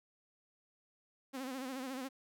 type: tone with vibrato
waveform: sawtooth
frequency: 261.6 Hz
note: C4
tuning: in tune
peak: -36 dBFS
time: 1.33-2.09 s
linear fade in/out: 20 ms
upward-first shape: sine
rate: 14 Hz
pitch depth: 80 cents each way
effects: none